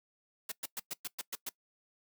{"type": "noise bursts", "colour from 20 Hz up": "white", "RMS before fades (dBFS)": -38, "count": 8, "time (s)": [0.49, 1.492], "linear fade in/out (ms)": 5, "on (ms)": 29, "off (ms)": 110, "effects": ["noise-tail reverb RT60 0.1 s tail -21 dB re dry", "high-pass 150 Hz 12 dB/octave"]}